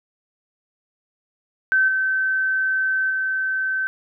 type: tone with level steps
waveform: sine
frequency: 1539 Hz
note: G6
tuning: 32 cents flat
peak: -14 / -18 / -20 dBFS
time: 1.72-3.87 s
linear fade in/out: 0 ms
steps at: 1.88 / 3.1 s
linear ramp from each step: 5 ms
effects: none